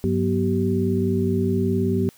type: tone cluster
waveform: sine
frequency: 98.7 / 183.3 / 242.4 / 385.3 Hz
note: G2 / F#3 / B3 / G4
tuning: +12 / -16 / -32 / -30 cents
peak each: -24 dBFS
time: 0.04-2.09 s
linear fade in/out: 0 ms
effects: white hiss -53 dBFS RMS until 2.17 s